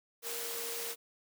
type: tone in noise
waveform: sine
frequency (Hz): 466.2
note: A#4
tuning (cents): 0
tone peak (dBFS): -44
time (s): 0.22-0.96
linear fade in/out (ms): 50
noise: white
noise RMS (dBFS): -39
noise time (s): 0.22-0.96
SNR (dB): -8
effects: high-pass 300 Hz 12 dB/octave